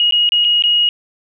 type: tone with dropouts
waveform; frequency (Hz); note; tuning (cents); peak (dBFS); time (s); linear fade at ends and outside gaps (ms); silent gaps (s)
sine; 2885; F#7; -44; -10; 0-0.89; 1; 0.11-0.123 / 0.291-0.32 / 0.444-0.448 / 0.623-0.638
effects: none